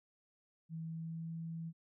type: tone with pitch glide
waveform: sine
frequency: 162.3 to 164.38 Hz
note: E3 to E3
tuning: -27 to -5 cents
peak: -40 dBFS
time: 0.69-1.73 s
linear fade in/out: 50 ms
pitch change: +22 cents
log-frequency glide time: 0.81-1.32 s
effects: none

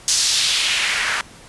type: noise with band-pass filter sweep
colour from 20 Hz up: white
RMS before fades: -19 dBFS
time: 0.08-1.21 s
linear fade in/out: 0 ms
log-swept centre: 6000 to 1500 Hz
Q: 1.7
effects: pink hiss -43 dBFS RMS until 1.48 s + resampled to 24000 Hz

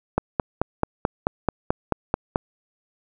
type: click train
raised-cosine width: 1 ms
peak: -5 dBFS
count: 11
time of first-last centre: 0.18-2.359 s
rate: 4.59 Hz
effects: none

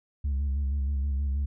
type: tone with vibrato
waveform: sine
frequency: 69.5 Hz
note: C#2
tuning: 5 cents sharp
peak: -22 dBFS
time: 0.24-1.46 s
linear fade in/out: 10 ms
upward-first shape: square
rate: 6.3 Hz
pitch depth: 50 cents each way
effects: tanh soft clip ceiling -24 dBFS

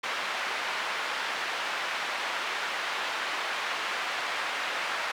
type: band-pass noise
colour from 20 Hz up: pink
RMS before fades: -32 dBFS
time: 0.03-5.12 s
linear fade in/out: 10 ms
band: 960 to 2900 Hz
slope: 12 dB/octave
effects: none

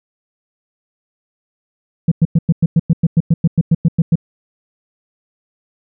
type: tone bursts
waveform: sine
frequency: 164.7 Hz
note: E3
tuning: 1 cent flat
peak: -5 dBFS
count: 16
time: 2.08-4.156 s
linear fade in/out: 5 ms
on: 36 ms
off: 100 ms
effects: tanh soft clip ceiling -5 dBFS

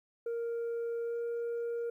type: tone with pitch glide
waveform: sine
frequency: 466.2 to 469.2 Hz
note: A#4 to A#4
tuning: 0 to +11 cents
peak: -30 dBFS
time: 0.26-1.9 s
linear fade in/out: 5 ms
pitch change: +11 cents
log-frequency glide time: 1.04-1.16 s
effects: tanh soft clip ceiling -32 dBFS + 12-bit

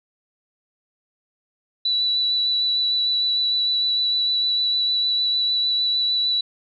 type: tone with vibrato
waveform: sine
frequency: 3951 Hz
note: B7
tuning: in tune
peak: -18 dBFS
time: 1.85-6.41 s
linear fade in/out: 5 ms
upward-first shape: sine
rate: 6.6 Hz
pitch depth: 12 cents each way
effects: none

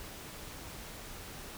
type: silence
effects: pink hiss -46 dBFS RMS until 1.57 s

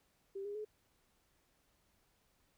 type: tone with pitch steps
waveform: sine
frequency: 392 / 408.6 / 426 Hz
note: G4 / G#4 / G#4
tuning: 0 / -28 / +44 cents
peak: -40 dBFS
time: 0.35-0.65 s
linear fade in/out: 10 ms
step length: 100 ms
effects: pink hiss -75 dBFS RMS until 2.57 s

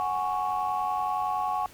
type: chord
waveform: sine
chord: F# suspended second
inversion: none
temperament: equal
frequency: 740 / 830.6 / 1108.7 Hz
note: F#5 / G#5 / C#6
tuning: 0 / 0 / 0 cents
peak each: -29 dBFS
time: 0-1.66 s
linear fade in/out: 0 ms
effects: tanh soft clip ceiling -19 dBFS + pink hiss -51 dBFS RMS until 1.73 s

